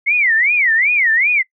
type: tone with vibrato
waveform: sine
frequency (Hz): 2093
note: C7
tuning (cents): 0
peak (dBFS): -11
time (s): 0.06-1.43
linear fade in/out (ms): 20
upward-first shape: sine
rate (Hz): 2.6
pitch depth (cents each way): 290
effects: noise-tail reverb RT60 0.1 s tail -23 dB re dry